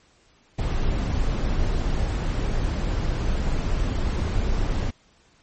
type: noise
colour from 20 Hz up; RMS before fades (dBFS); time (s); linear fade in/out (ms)
brown; -23; 0.58-4.91; 10
effects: pink hiss -59 dBFS RMS until 5.42 s + MP3 32 kbps